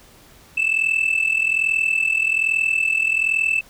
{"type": "tone with amplitude modulation", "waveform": "sine", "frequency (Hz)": 2637, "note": "E7", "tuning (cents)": 0, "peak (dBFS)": -11, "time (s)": [0.57, 3.61], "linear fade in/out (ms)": 10, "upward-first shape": "sine", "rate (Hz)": 41.2, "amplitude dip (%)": 85, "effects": ["tanh soft clip ceiling -13 dBFS", "pink hiss -49 dBFS RMS until 3.69 s"]}